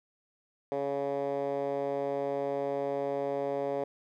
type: tone with band-pass filter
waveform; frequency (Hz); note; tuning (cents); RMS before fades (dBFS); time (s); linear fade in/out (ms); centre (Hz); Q
10% pulse; 140; C#3; +18; -32; 0.72-3.84; 0; 520; 2.2
effects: none